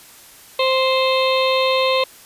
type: harmonic tone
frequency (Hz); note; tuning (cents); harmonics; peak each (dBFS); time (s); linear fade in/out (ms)
523.3; C5; 0; 1 / 2 / 4 / 5 / 6 / 7 / 8; -17 / -21 / -28 / -25 / -29 / -25 / -27; 0.59-2.04; 5
effects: white hiss -44 dBFS RMS until 2.25 s + resampled to 32000 Hz